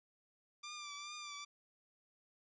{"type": "tone with vibrato", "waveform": "10% pulse", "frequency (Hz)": 1182, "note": "D6", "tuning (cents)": 11, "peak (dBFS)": -37, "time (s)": [0.63, 1.45], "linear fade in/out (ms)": 10, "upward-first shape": "triangle", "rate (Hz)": 2.4, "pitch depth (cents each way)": 49, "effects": ["resampled to 16000 Hz"]}